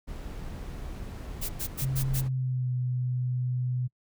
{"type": "noise", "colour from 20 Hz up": "brown", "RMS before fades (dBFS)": -37, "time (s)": [0.07, 2.29], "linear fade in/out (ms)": 20}
{"type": "noise bursts", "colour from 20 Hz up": "blue", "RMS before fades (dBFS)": -33, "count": 5, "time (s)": [1.41, 2.216], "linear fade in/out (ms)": 20, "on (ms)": 82, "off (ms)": 99}
{"type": "tone with pitch glide", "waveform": "sine", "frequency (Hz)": [132.8, 125.35], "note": ["C3", "B2"], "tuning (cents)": [26, 26], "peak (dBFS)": -26, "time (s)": [1.81, 3.88], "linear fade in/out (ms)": 20, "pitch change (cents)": -100, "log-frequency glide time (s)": [2.09, 2.72]}
{"effects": ["noise-tail reverb RT60 0.1 s tail -26 dB re dry"]}